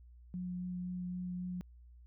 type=tone with vibrato; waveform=sine; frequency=180.1 Hz; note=F#3; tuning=46 cents flat; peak=-37 dBFS; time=0.34-1.61 s; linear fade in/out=0 ms; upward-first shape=sine; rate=3.8 Hz; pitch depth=9 cents each way; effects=added 60 Hz sine -54 dBFS peak until 2.06 s